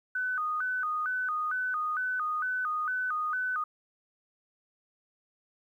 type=tone with vibrato; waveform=sine; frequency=1364 Hz; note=F6; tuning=41 cents flat; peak=-28 dBFS; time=0.15-3.64 s; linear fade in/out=5 ms; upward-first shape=square; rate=2.2 Hz; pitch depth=170 cents each way; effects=11-bit